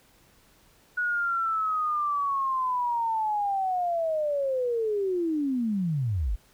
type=linear sweep; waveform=sine; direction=down; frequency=1468 to 40.47 Hz; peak=-24 dBFS; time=0.97-6.36 s; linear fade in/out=10 ms; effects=pink hiss -60 dBFS RMS until 6.53 s